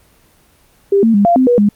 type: tone with pitch steps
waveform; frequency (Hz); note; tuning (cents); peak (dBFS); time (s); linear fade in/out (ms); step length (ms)
sine; 397.5 / 226.4 / 202.5 / 690 / 258.3 / 484.8 / 205.8; G4 / A3 / G#3 / F5 / C4 / B4 / G#3; +24 / +50 / -43 / -21 / -22 / -32 / -16; -7; 0.92-1.69; 5; 110
effects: pink hiss -51 dBFS RMS until 1.75 s + Opus 24 kbps